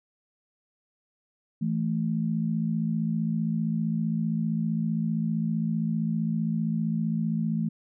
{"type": "tone pair together", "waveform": "sine", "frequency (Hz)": [164.67, 220], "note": ["E3", "A3"], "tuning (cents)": [-2, 0], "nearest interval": "perfect fourth", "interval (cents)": 502, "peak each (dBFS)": -27, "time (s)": [1.61, 7.69], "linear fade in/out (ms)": 10, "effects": []}